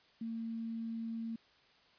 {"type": "tone with quantisation", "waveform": "sine", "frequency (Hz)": 227.3, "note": "A#3", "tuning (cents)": -43, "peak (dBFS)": -37, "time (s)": [0.21, 1.36], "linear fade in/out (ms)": 5, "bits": 11, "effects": ["white hiss -66 dBFS RMS until 1.98 s", "resampled to 11025 Hz"]}